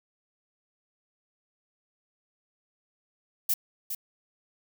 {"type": "noise with echo", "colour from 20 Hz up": "violet", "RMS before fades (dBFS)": -25, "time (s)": [3.49, 3.54], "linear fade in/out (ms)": 5, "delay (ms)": 410, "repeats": 1, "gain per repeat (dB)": -8, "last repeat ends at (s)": 3.95, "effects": []}